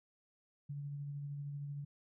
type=tone with tremolo; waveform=sine; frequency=143.2 Hz; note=D3; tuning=43 cents flat; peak=-39 dBFS; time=0.69-1.85 s; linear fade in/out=10 ms; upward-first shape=sine; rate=13 Hz; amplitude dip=25%; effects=none